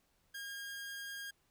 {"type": "tone", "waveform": "sawtooth", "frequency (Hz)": 1621, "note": "G#6", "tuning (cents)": -42, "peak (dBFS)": -39, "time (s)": [0.34, 1.31], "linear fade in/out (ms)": 10, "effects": ["pink hiss -75 dBFS RMS until 1.5 s"]}